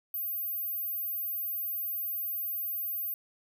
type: tone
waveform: sine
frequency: 14390 Hz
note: A9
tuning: 38 cents sharp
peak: -30 dBFS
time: 0.14-3.14 s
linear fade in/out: 2 ms
effects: tanh soft clip ceiling -27 dBFS + 12-bit